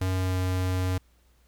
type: tone with pitch glide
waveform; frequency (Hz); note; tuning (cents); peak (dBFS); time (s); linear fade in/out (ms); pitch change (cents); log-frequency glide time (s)
square; 93.2 to 92.24; F#2 to F#2; +13 to -5; -25; 0.01-0.98; 5; -18; 0.12-0.39
effects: added 60 Hz sine -60 dBFS peak until 1.47 s + pink hiss -67 dBFS RMS until 1.47 s